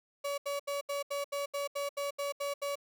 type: tone bursts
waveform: 35% pulse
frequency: 567 Hz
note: C#5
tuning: 39 cents sharp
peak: -31 dBFS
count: 12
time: 0.24-2.756 s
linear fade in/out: 10 ms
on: 140 ms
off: 76 ms
effects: none